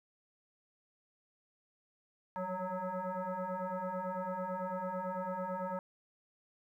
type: tone with frequency modulation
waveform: sine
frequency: 180 Hz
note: F#3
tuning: 47 cents flat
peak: -35 dBFS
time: 2.36-5.79 s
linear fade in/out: 0 ms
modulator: 369 Hz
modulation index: 2.9
effects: 12-bit